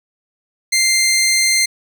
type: tone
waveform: 15% pulse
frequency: 2093 Hz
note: C7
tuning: in tune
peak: -6 dBFS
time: 0.72-1.66 s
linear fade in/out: 10 ms
effects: none